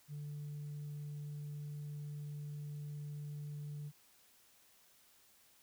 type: tone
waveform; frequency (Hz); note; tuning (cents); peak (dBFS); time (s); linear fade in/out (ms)
sine; 146.83; D3; 0; -40; 0.08-3.92; 50
effects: tanh soft clip ceiling -40 dBFS + white hiss -67 dBFS RMS until 5.62 s